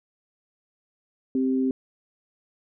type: tone pair together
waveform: sine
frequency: 261.7 / 392.6 Hz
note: C4 / G4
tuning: 0 / +3 cents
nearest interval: perfect fifth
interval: 703 cents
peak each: -21 / -29 dBFS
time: 1.35-1.71 s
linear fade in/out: 2 ms
effects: none